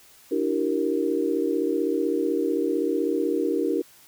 sine chord, E half-diminished seventh, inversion third, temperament equal with one note detuned, 293.7 / 329.6 / 385.3 / 466.2 Hz, D4 / E4 / G4 / Bb4, 0 / 0 / -30 / 0 cents, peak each -27 dBFS, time 0.31-3.82 s, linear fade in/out 10 ms, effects white hiss -53 dBFS RMS until 4.07 s

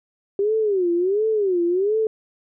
sine tone with vibrato, 389 Hz, G4, 13 cents flat, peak -17 dBFS, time 0.39-2.07 s, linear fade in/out 2 ms, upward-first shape sine, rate 1.4 Hz, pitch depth 220 cents each way, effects none

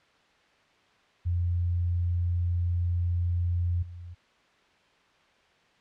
sine tone with level steps, 87.31 Hz, F2, in tune, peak -24 / -39 dBFS, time 1.25-4.15 s, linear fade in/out 20 ms, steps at 3.82 s, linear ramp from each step 10 ms, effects white hiss -62 dBFS RMS until 5.8 s + low-pass 3000 Hz 12 dB/octave

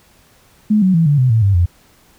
sine tone with pitch steps, 212.3 / 186.97 / 164.65 / 145.01 / 127.7 / 112.46 / 99.04 / 87.22 Hz, G#3 / F#3 / E3 / D3 / C3 / A2 / G2 / F2, +38 / +18 / -2 / -22 / -42 / +38 / +18 / -2 cents, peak -9 dBFS, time 0.7-1.66 s, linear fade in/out 10 ms, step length 120 ms, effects pink hiss -51 dBFS RMS until 2.18 s

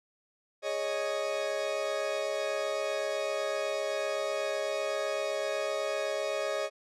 40% pulse chord, Ab suspended fourth, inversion none, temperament equal, 415.3 / 554.4 / 622.3 Hz, Ab4 / Db5 / Eb5, 0 / 0 / 0 cents, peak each -37 / -33 / -32 dBFS, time 0.62-6.7 s, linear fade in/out 50 ms, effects low-pass 7000 Hz 12 dB/octave

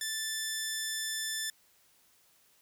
10% pulse tone, 1760 Hz, A6, in tune, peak -24 dBFS, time 0.01-1.5 s, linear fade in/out 2 ms, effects white hiss -66 dBFS RMS until 2.61 s

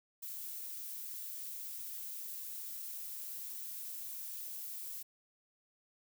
violet noise with high-pass filter sweep, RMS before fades -44 dBFS, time 0.22-5.03 s, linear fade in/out 10 ms, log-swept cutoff 1100 to 450 Hz, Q 0.89, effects none

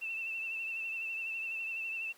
sine tone with vibrato, 2669 Hz, E7, 21 cents sharp, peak -35 dBFS, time 0.01-2.13 s, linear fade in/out 20 ms, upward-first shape triangle, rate 12 Hz, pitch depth 47 cents each way, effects pink hiss -60 dBFS RMS until 2.17 s + high-pass 400 Hz 12 dB/octave

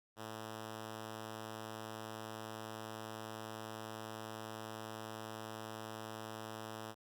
5% pulse tone, 110 Hz, A2, in tune, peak -33 dBFS, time 0.16-6.95 s, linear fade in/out 50 ms, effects none

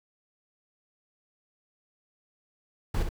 brown noise with echo, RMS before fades -26 dBFS, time 2.94-3.03 s, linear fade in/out 5 ms, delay 61 ms, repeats 1, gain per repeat -6 dB, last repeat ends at 3.091 s, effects none

